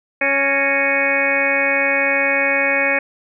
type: harmonic tone with a mistuned harmonic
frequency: 277.2 Hz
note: C#4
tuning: in tune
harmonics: 1 / 2 / 3 / 4 / 5 / 6 / 7 / 8 / 9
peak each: -28 / -21 / -28 / -31 / -31 / -23 / -23 / -19 / -22 dBFS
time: 0.21-2.99 s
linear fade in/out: 5 ms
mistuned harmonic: 7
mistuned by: -82 cents
effects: none